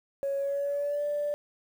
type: tone with pitch glide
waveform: sine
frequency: 554.4 to 585.3 Hz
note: C#5 to D5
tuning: 0 to -6 cents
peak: -26 dBFS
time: 0.23-1.34 s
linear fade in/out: 0 ms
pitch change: +94 cents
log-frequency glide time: 0.38-1.05 s
effects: tanh soft clip ceiling -23 dBFS + 9-bit